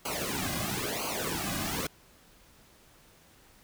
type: noise with flanger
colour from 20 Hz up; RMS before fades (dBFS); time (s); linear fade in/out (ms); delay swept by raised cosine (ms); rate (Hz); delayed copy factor
pink; -33; 0.05-1.87; 5; 0.55 to 2.25; 1; -0.9
effects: pink hiss -59 dBFS RMS until 3.63 s